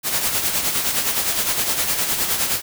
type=noise with tremolo; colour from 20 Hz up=white; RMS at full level=-19 dBFS; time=0.03-2.62 s; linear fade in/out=50 ms; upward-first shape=sine; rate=9.7 Hz; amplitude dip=50%; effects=none